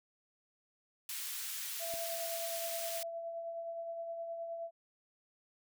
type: high-pass noise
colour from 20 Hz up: white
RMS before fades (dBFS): -41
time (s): 1.09-3.03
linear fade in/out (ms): 2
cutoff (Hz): 1700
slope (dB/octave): 12
type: tone with tremolo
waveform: sine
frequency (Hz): 670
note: E5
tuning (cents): +28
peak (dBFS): -37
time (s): 1.79-4.71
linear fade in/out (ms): 50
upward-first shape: triangle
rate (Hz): 9.6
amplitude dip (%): 40
type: click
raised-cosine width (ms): 2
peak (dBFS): -37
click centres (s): 1.939
effects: none